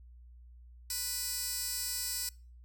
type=tone with high-pass filter; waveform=15% pulse; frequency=493.9 Hz; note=B4; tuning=in tune; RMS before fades=-36 dBFS; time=0.9-2.29 s; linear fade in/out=2 ms; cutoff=6400 Hz; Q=1; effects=noise-tail reverb RT60 0.4 s tail -25 dB re dry + added 60 Hz sine -51 dBFS peak until 2.64 s